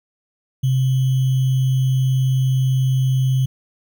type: tone with sample-and-hold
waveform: sine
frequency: 130.81 Hz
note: C3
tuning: in tune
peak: -14 dBFS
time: 0.63-3.46 s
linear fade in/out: 10 ms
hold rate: 3150 Hz
effects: none